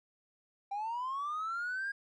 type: linear sweep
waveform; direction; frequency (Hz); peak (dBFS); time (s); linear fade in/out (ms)
triangle; up; 784 to 1634; -31; 0.71-1.92; 10
effects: tanh soft clip ceiling -30 dBFS + resampled to 22050 Hz